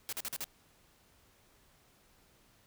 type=noise bursts; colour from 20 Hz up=white; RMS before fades=-38 dBFS; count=5; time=0.09-0.442 s; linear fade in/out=0 ms; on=36 ms; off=43 ms; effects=pink hiss -66 dBFS RMS until 2.66 s